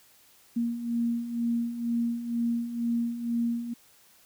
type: beating tone pair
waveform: sine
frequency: 233.1 / 235.2 Hz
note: A#3 / A#3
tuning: 0 / +16 cents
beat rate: 2.1 Hz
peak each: -33 / -27 dBFS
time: 0.56-3.74 s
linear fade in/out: 10 ms
effects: white hiss -59 dBFS RMS until 4.25 s